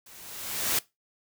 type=noise with level ramp; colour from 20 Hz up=white; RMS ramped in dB=-51 to -24 dBFS; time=0.06-0.79 s; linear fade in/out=5 ms; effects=noise-tail reverb RT60 0.2 s tail -20 dB re dry